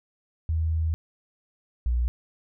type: tone pair in turn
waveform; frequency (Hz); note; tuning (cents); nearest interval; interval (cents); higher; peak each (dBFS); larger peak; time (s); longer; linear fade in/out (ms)
sine; 80.4 / 60.23; E2 / B1; -43 / -43; perfect fourth; 500; first; -22 / -21; second; 0.49-0.94 / 1.86-2.08; first; 0
effects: none